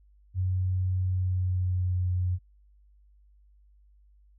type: tone with pitch glide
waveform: sine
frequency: 92.5 to 90.54 Hz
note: F#2 to F#2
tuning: 0 to -37 cents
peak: -24 dBFS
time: 0.34-2.39 s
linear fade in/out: 50 ms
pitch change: -37 cents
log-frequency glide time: 1.04-2.05 s
effects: added 50 Hz sine -56 dBFS peak until 4.38 s